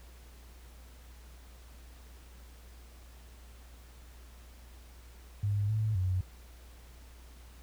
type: tone with pitch steps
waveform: sine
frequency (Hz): 102.1 / 108.5 / 92.4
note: G#2 / A2 / F#2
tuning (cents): -29 / -24 / -2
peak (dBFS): -27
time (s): 5.43-6.21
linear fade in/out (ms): 5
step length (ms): 260
effects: added 60 Hz sine -50 dBFS peak until 7.62 s + pink hiss -59 dBFS RMS until 7.62 s